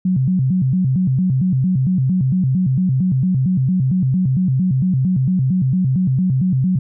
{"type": "tone with vibrato", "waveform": "sine", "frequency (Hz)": 155.56, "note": "D#3", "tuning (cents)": 0, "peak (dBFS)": -13, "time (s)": [0.05, 6.79], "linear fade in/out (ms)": 5, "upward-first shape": "square", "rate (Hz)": 4.4, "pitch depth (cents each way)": 300, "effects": []}